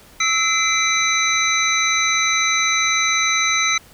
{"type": "tone cluster", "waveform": "sine", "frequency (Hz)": [1307, 2049, 2333, 3939, 6100], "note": ["E6", "C7", "D7", "B7", "G8"], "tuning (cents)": [-15, -37, -12, -5, -48], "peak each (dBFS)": -22, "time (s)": [0.2, 3.78], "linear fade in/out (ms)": 5, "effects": ["pink hiss -47 dBFS RMS until 3.93 s"]}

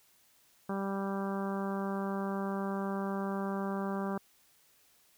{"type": "harmonic tone", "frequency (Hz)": 196, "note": "G3", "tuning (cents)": 0, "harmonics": [1, 2, 3, 4, 5, 6, 7, 8], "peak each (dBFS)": [-34, -39, -42, -43, -44, -44, -49, -49], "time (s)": [0.69, 4.18], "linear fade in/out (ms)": 5, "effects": ["white hiss -66 dBFS RMS until 5.17 s"]}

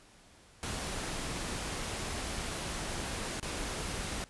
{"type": "noise with dropouts", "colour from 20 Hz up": "pink", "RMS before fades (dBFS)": -37, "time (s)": [0.63, 4.24], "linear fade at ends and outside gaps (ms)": 0, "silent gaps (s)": [3.398, 3.428], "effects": ["pink hiss -59 dBFS RMS until 4.29 s", "resampled to 24000 Hz"]}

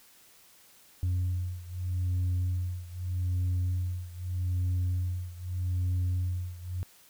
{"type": "beating tone pair", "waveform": "sine", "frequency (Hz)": [90, 90.81], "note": ["F#2", "F#2"], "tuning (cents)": [-47, -32], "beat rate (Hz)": 0.81, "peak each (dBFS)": [-28, -30], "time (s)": [1.03, 6.83], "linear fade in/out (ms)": 0, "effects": ["tanh soft clip ceiling -24 dBFS", "white hiss -58 dBFS RMS until 7.09 s"]}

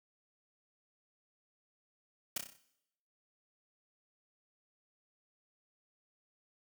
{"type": "noise with echo", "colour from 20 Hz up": "white", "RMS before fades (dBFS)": -34, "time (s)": [2.36, 2.38], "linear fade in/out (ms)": 5, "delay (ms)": 31, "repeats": 6, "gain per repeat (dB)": -5, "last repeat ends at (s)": 2.566, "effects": ["noise-tail reverb RT60 0.8 s tail -17 dB re dry"]}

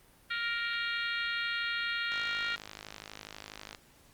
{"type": "harmonic tone", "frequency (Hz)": 467.7, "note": "A#4", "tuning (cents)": 6, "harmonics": [3, 4, 5, 6, 7, 8, 9], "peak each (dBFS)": [-35, -37, -39, -41, -42, -43, -44], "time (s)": [0.3, 2.56], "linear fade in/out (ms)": 10}
{"type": "click train", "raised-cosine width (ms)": 0.2, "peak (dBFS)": -25, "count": 86, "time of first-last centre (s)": [2.12, 3.748], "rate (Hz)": 52.2}
{"effects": ["pink hiss -61 dBFS RMS until 4.13 s", "Opus 32 kbps"]}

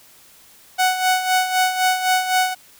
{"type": "tone with tremolo", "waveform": "sawtooth", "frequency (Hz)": 742, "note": "F#5", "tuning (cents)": 5, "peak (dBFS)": -10, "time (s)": [0.78, 2.55], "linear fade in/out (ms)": 20, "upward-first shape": "sine", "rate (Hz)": 3.9, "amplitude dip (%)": 65, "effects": ["white hiss -49 dBFS RMS until 2.79 s"]}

